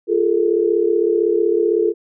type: tone cluster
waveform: sine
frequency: 347.4 / 413.4 / 449.2 Hz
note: F4 / G#4 / A4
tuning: -9 / -8 / +36 cents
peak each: -18 dBFS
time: 0.07-1.94 s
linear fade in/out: 50 ms
effects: none